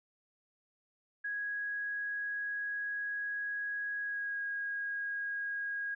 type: tone with pitch glide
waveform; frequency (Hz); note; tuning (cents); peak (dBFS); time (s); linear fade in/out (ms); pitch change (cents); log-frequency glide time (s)
sine; 1658 to 1639.9; G#6 to G#6; -3 to -22; -34; 1.24-5.95; 10; -19; 4.01-4.42
effects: none